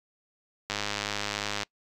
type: click train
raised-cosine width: 0.2 ms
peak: -12 dBFS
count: 97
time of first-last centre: 0.7-1.632 s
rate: 103 Hz
effects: noise-tail reverb RT60 0.1 s tail -26 dB re dry + AAC 64 kbps